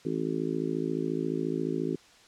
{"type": "harmonic tone", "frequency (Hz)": 54.3, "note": "A1", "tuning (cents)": -22, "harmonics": [3, 4, 5, 6, 7, 8], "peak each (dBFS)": [-35, -41, -33, -34, -33, -38], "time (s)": [0.05, 1.96], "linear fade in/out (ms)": 5, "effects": ["white hiss -56 dBFS RMS until 2.27 s", "low-pass 6000 Hz 12 dB/octave"]}